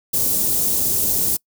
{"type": "band-stop noise", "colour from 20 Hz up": "white", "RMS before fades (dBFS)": -19, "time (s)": [0.13, 1.37], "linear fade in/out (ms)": 10, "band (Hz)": [420, 7700], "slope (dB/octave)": 12, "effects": ["noise-tail reverb RT60 0.1 s tail -26 dB re dry"]}